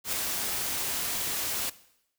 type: noise with ADSR envelope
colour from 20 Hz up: white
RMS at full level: -28 dBFS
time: 0.04-1.7 s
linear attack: 86 ms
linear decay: 6 ms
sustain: -3 dB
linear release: 9 ms
effects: noise-tail reverb RT60 0.8 s tail -18 dB re dry